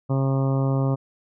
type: harmonic tone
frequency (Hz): 135.1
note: C#3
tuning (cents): -44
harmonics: 1 / 2 / 3 / 4 / 5 / 6 / 7 / 8 / 9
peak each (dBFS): -20 / -27 / -32 / -31 / -36 / -40 / -39 / -39 / -40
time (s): 0.09-0.96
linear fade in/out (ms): 20
effects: none